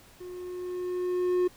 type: tone with level ramp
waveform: triangle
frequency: 360.7 Hz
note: F#4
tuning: 44 cents flat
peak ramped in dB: -37 to -19 dBFS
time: 0.2-1.48 s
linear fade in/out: 10 ms
effects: pink hiss -55 dBFS RMS until 1.56 s